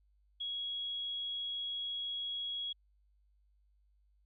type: tone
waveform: sine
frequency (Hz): 3322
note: G#7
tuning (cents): 0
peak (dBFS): -36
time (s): 0.4-2.73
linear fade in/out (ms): 10
effects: added 50 Hz sine -67 dBFS peak until 4.25 s